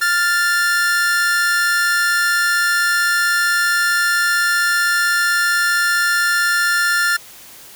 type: tone pair together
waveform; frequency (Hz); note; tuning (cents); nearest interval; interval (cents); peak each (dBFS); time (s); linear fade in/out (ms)
45% pulse; 1400 / 1763.9; F6 / A6; +4 / +4; major third; 400; -17; 0.01-7.17; 10
effects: white hiss -40 dBFS RMS until 7.75 s